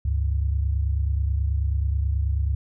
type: tone pair together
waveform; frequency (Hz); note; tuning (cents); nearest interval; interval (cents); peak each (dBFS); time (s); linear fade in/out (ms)
sine; 70.71 / 100; C#2 / G2; +35 / +35; tritone; 600; -21 / -27; 0.05-2.55; 5
effects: none